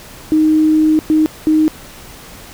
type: tone bursts at uneven times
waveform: sine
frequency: 311.1 Hz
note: D#4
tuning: in tune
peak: -8 dBFS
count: 3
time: 0.32-0.99 / 1.1-1.26 / 1.47-1.68 s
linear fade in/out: 0 ms
effects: pink hiss -36 dBFS RMS until 2.53 s

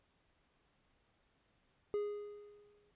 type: tone with exponential decay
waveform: triangle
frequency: 413.4 Hz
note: G#4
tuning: 8 cents flat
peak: -30 dBFS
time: 1.94-2.91 s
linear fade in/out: 0 ms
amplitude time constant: 210 ms
effects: pink hiss -75 dBFS RMS until 2.95 s + resampled to 8000 Hz

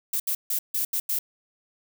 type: noise bursts at uneven times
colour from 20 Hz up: violet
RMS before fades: -26 dBFS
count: 6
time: 0.13-0.2 / 0.27-0.35 / 0.5-0.59 / 0.74-0.85 / 0.93-1 / 1.09-1.19 s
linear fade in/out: 5 ms
effects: none

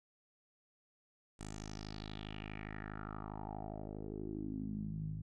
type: tone with low-pass filter sweep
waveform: 10% pulse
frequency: 52.4 Hz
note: G#1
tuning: 16 cents sharp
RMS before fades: -44 dBFS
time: 1.39-5.22 s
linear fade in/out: 10 ms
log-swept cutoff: 8300 to 130 Hz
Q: 4.5
effects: none

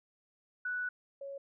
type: tone pair in turn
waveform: sine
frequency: 1480 / 554.4 Hz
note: F#6 / C#5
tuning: 0 / 0 cents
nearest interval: octave + perfect fourth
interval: 1700 cents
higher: first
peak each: -33 / -40 dBFS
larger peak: first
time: 0.65-0.89 / 1.21-1.38 s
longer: first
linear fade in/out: 5 ms
effects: none

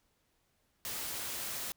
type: noise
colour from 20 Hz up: white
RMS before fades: -39 dBFS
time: 0.85-1.72 s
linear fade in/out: 0 ms
effects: pink hiss -75 dBFS RMS until 1.76 s

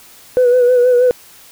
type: tone with vibrato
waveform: sine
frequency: 494.7 Hz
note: B4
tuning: 3 cents sharp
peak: -6 dBFS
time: 0.37-1.11 s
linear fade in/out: 0 ms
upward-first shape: sine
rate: 6.3 Hz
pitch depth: 40 cents each way
effects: tanh soft clip ceiling -5 dBFS + white hiss -42 dBFS RMS until 1.51 s

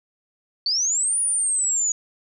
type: linear two-way sweep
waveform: sine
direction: up then down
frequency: 4409 to 9710 to 6740 Hz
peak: -19 dBFS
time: 0.66-1.92 s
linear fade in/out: 2 ms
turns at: 1.2 s
effects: none

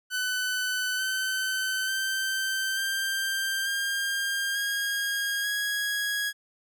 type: tone with pitch steps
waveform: sawtooth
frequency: 1504 / 1528.5 / 1553.4 / 1578.8 / 1604.5 / 1630.7 / 1657.3 Hz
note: F#6 / G6 / G6 / G6 / G6 / G#6 / G#6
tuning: +28 / -44 / -16 / +12 / +40 / -32 / -4 cents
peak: -23 dBFS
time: 0.1-6.33 s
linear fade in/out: 50 ms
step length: 890 ms
effects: none

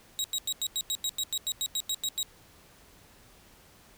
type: tone bursts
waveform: 25% pulse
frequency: 3821 Hz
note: A#7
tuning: 42 cents sharp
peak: -24 dBFS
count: 15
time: 0.19-2.229 s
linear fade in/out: 0 ms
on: 51 ms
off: 91 ms
effects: pink hiss -57 dBFS RMS until 3.97 s

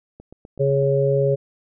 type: click train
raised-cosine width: 2 ms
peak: -27 dBFS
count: 6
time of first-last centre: 0.2-0.828 s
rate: 7.96 Hz
type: harmonic tone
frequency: 138.3 Hz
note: C#3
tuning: 4 cents flat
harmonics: 1 / 3 / 4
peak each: -20 / -20 / -20 dBFS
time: 0.59-1.36 s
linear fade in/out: 20 ms
effects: none

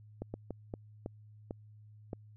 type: slowing click train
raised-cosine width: 2 ms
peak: -25 dBFS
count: 7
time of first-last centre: 0.22-2.132 s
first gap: 120 ms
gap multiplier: 1.39
effects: added 106 Hz sine -53 dBFS peak until 2.36 s

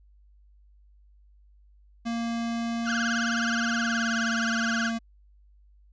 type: tone with pitch glide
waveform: square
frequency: 232.2 to 228.5 Hz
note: A#3 to A#3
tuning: -7 to -34 cents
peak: -28 dBFS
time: 2.05-4.99 s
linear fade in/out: 20 ms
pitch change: -27 cents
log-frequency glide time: 3.77-4.16 s
type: tone with vibrato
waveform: 40% pulse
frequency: 1506 Hz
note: F#6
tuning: 30 cents sharp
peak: -26 dBFS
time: 2.84-4.92 s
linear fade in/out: 50 ms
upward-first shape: triangle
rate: 19 Hz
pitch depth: 190 cents each way
effects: added 50 Hz sine -54 dBFS peak until 5.92 s + resampled to 16000 Hz

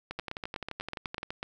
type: two click trains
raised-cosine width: 0.3 ms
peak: -19 / -20 dBFS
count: 11 / 14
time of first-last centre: 0.19-1.429 / 0.11-1.231 s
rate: 8.07 / 11.6 Hz
effects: none

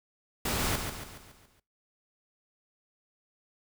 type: noise with echo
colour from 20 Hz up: pink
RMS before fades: -30 dBFS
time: 0.45-0.76 s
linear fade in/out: 5 ms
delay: 140 ms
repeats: 6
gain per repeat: -6 dB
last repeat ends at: 1.6 s
effects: noise-tail reverb RT60 0.3 s tail -22 dB re dry

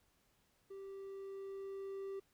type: tone with level ramp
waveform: triangle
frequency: 390.6 Hz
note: G4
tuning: 6 cents flat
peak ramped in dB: -45 to -39 dBFS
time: 0.7-2.2 s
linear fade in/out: 10 ms
effects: pink hiss -75 dBFS RMS until 2.33 s

